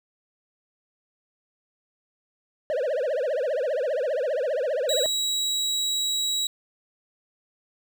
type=tone with vibrato; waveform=triangle; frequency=554.4 Hz; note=C#5; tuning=in tune; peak=-21 dBFS; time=2.7-5.06 s; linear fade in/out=0 ms; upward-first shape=triangle; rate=15 Hz; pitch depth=290 cents each way
type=tone; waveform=30% pulse; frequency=3874 Hz; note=B7; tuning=34 cents flat; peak=-21 dBFS; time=4.89-6.47 s; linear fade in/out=2 ms
effects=none